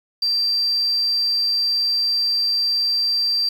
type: tone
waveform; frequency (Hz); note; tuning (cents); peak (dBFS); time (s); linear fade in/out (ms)
sine; 4699; D8; 0; -16; 0.22-3.49; 5
effects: tanh soft clip ceiling -13 dBFS + 7-bit